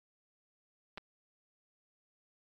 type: clicks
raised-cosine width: 0.3 ms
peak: -28 / -28 dBFS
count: 2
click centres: 0.975 / 0.98 s
effects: AAC 64 kbps